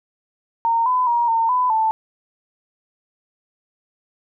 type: tone with pitch steps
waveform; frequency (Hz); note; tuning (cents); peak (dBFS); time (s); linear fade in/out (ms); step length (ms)
sine; 920 / 1006 / 947 / 910 / 1001 / 883; A#5 / B5 / A#5 / A#5 / B5 / A5; -23 / +32 / +27 / -42 / +23 / +6; -15; 0.65-1.91; 0; 210
effects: none